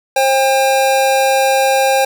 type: tone pair together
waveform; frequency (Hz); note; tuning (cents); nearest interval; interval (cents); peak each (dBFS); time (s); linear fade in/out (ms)
square; 533.7 / 802; C5 / G5; +34 / +39; perfect fifth; 705; -14; 0.16-2.05; 5
effects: 8-bit

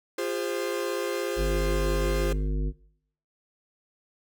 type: chord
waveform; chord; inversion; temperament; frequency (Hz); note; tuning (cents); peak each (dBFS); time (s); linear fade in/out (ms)
45% pulse; F minor; none; equal with one note detuned; 349.2 / 406.1 / 523.3; F4 / Ab4 / C5; 0 / -39 / 0; -32; 0.18-2.33; 5
type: harmonic tone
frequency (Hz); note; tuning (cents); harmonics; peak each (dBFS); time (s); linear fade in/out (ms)
50.7; G#1; -41; 1 / 3 / 5 / 7 / 9; -24 / -34 / -38 / -41 / -43; 1.36-2.73; 50
effects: noise-tail reverb RT60 0.7 s tail -21 dB re dry

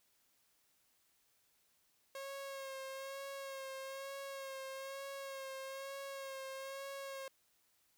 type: tone with vibrato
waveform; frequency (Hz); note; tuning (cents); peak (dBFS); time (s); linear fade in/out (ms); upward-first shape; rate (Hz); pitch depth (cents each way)
sawtooth; 542; C#5; -39; -40; 2.15-7.28; 2; sine; 1.1; 28
effects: white hiss -75 dBFS RMS until 7.97 s

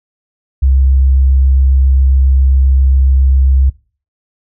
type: tone with vibrato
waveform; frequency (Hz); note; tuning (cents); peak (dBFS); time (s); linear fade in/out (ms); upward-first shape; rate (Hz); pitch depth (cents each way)
sine; 66.5; C2; +29; -6; 0.62-3.7; 10; sine; 7.4; 9
effects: noise-tail reverb RT60 0.4 s tail -21 dB re dry

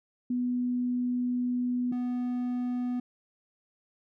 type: tone pair in turn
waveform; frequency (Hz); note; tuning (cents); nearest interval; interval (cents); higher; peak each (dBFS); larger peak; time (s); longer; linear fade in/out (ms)
sine / triangle; 246.9 / 246.9; B3 / B3; 0 / 0; unison; 0; neither; -26 / -26; neither; 0.3-1.92 / 1.92-3; first; 5
effects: none

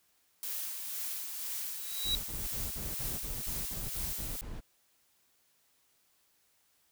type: noise with tremolo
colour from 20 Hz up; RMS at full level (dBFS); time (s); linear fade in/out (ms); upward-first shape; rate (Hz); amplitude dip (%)
blue; -37; 0.43-4.41; 0; sine; 2; 35
type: tone with exponential growth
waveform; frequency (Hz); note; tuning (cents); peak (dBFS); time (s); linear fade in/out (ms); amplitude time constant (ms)
sine; 3886; B7; -29; -26; 1.72-2.15; 0; 93
type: noise bursts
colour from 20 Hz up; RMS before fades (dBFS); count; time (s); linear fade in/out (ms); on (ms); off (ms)
brown; -41; 11; 2.04-4.61; 20; 200; 37
effects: white hiss -71 dBFS RMS until 6.91 s

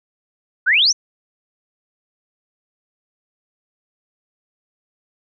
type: exponential sweep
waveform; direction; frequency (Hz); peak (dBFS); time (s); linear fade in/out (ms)
sine; up; 1396.9 to 6350; -11; 0.66-0.93; 20
effects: none

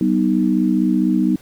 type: chord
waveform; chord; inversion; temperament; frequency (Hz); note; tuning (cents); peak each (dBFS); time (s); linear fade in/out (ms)
sine; G augmented; none; equal with one note detuned; 191.41 / 246.9 / 311.1; G3 / B3 / D#4; -41 / 0 / 0; -18; 0.01-1.36; 2
effects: pink hiss -48 dBFS RMS until 1.41 s

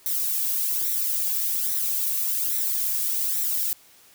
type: noise with flanger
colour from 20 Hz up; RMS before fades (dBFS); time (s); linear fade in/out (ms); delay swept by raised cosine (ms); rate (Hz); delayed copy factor
violet; -25; 0.06-3.73; 0; 0.51 to 1.81; 1.2; +0.65
effects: white hiss -54 dBFS RMS until 4.14 s

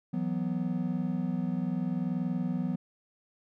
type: chord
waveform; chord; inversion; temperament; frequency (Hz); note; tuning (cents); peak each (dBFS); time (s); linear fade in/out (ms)
triangle; E suspended second; none; just; 164.81 / 185.42 / 247.2; E3 / F#3 / B3; 0 / +4 / +2; -32 / -30 / -31; 0.13-2.76; 10
effects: none

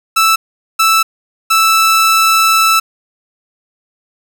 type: tone bursts at uneven times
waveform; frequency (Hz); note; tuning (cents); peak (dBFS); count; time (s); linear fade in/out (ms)
sawtooth; 1318.5; E6; 0; -4; 3; 0.16-0.36 / 0.79-1.03 / 1.5-2.8; 10
effects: none

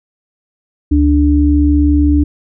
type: tone pair together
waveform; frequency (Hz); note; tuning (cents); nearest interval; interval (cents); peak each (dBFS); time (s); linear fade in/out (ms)
sine; 72.54 / 293.7; D2 / D4; -21 / 0; 2 octaves; 2421; -10; 0.91-2.24; 10
effects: none

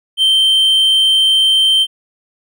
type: tone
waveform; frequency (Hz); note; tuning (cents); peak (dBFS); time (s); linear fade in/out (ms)
triangle; 3123; G7; -7; -7; 0.17-1.87; 50
effects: none

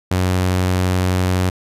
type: tone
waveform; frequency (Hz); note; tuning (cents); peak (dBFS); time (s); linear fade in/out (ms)
sawtooth; 91.8; F#2; -13; -11; 0.11-1.5; 5
effects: resampled to 32000 Hz

